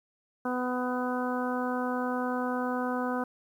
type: harmonic tone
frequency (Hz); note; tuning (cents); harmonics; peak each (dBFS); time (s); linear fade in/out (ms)
250.1; B3; +22; 1 / 2 / 3 / 4 / 5 / 6; -31 / -34 / -36 / -37 / -38 / -39; 0.45-3.24; 5
effects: 10-bit